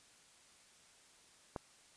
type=click; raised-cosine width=1 ms; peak=-25 dBFS; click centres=1.562 s; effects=white hiss -64 dBFS RMS until 1.96 s + resampled to 22050 Hz